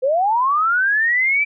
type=linear sweep; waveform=sine; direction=up; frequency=493.9 to 2349 Hz; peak=-14 dBFS; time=0.02-1.45 s; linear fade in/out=20 ms; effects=none